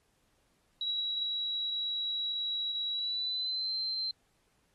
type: tone with pitch glide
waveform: sine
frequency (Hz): 3886 to 4117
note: B7 to C8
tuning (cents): -29 to -29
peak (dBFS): -31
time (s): 0.81-4.11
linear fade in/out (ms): 2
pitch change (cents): +100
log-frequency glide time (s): 2.91-3.73
effects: pink hiss -73 dBFS RMS until 4.74 s + AAC 32 kbps